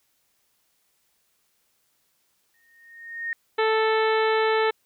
sine tone with exponential growth, 1849 Hz, A#6, 15 cents flat, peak -24 dBFS, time 2.54-3.33 s, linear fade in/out 1 ms, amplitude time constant 170 ms
harmonic tone, 440 Hz, A4, in tune, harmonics 1 / 2 / 3 / 4 / 5 / 6 / 7 / 8 / 9, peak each -21 / -26 / -29 / -29 / -32 / -38 / -38 / -40 / -38 dBFS, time 3.58-4.71 s, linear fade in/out 10 ms
effects white hiss -69 dBFS RMS until 4.85 s

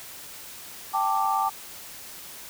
sine chord, G suspended second, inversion none, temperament just, 784 / 882 / 1176 Hz, G5 / A5 / D6, 0 / +4 / +2 cents, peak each -26 dBFS, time 0.93-1.5 s, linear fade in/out 20 ms, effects white hiss -42 dBFS RMS until 2.49 s

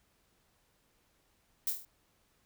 violet noise with echo, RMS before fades -31 dBFS, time 1.67-1.7 s, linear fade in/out 2 ms, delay 25 ms, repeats 6, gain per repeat -4 dB, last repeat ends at 1.85 s, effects pink hiss -72 dBFS RMS until 2.45 s

